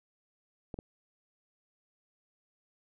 clicks, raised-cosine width 2 ms, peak -26 dBFS, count 2, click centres 0.742 / 0.789 s, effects none

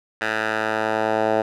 10% pulse tone with band-pass filter sweep, 109.4 Hz, A2, 9 cents flat, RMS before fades -22 dBFS, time 0.21-1.42 s, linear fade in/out 5 ms, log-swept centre 1700 to 700 Hz, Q 1.6, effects none

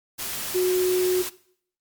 sine tone in noise, 365.9 Hz, F#4, 19 cents flat, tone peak -19 dBFS, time 0.54-1.23 s, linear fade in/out 20 ms, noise white, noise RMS -31 dBFS, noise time 0.18-1.3 s, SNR +9 dB, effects noise-tail reverb RT60 0.6 s tail -19 dB re dry + Opus 48 kbps

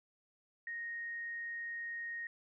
sine tone, 1864.7 Hz, A#6, in tune, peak -39 dBFS, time 0.67-2.27 s, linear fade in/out 2 ms, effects none

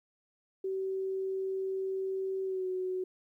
sine tone with pitch glide, 382.4 to 370.4 Hz, G4 to F#4, -43 to +2 cents, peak -31 dBFS, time 0.64-3.04 s, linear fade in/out 5 ms, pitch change -55 cents, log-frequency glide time 2.44-2.67 s, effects 12-bit

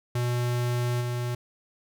square tone with level steps, 121.8 Hz, B2, 24 cents flat, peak -25 / -28 dBFS, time 0.15-1.35 s, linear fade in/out 5 ms, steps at 1 s, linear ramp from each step 20 ms, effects none

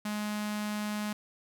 sawtooth tone with notch filter, 210 Hz, G#3, 19 cents sharp, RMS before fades -34 dBFS, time 0.05-1.13 s, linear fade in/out 5 ms, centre 440 Hz, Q 1.2, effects none

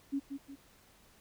sine tone with echo, 277.2 Hz, C#4, in tune, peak -30 dBFS, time 0.12-0.2 s, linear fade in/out 20 ms, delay 180 ms, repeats 2, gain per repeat -7 dB, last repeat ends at 0.56 s, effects pink hiss -63 dBFS RMS until 1.2 s

